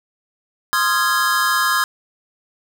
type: chord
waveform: square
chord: F minor seventh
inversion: second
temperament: equal with one note detuned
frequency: 1046.5 / 1244.5 / 1377.7 / 1661.2 Hz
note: C6 / Eb6 / F6 / Ab6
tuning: 0 / 0 / -24 / 0 cents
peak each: -22 / -22 / -24 / -20 dBFS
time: 0.73-1.84 s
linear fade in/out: 0 ms
effects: none